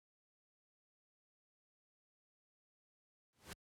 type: noise with exponential growth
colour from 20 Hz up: pink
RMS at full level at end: -45 dBFS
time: 3.33-3.53 s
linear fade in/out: 0 ms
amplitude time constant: 42 ms
effects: high-pass 60 Hz 12 dB/octave + low-pass 12000 Hz 12 dB/octave